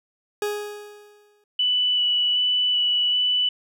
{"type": "tone with exponential decay", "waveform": "40% pulse", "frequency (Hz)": 415.3, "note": "G#4", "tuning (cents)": 0, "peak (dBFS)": -21, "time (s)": [0.42, 1.44], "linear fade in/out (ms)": 2, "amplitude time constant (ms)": 220}
{"type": "tone with vibrato", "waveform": "sine", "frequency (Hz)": 2966, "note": "F#7", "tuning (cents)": 4, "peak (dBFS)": -18, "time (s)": [1.59, 3.49], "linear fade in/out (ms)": 5, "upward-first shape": "square", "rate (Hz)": 1.3, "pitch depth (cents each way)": 8}
{"effects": []}